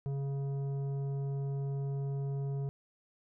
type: tone with tanh clipping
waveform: triangle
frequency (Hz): 138.59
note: C#3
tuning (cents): 0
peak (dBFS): -34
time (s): 0.06-2.69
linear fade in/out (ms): 0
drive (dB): 14
effects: none